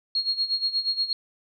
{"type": "tone with tremolo", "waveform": "sine", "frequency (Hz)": 4283, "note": "C8", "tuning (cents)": 40, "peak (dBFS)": -20, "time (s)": [0.15, 1.13], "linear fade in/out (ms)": 2, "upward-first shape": "sine", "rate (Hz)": 8.4, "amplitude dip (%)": 80, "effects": []}